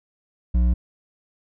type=tone with hard clipping; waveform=sine; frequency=60.2 Hz; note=B1; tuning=44 cents flat; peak=-17 dBFS; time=0.54-0.74 s; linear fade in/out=10 ms; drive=7 dB; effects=none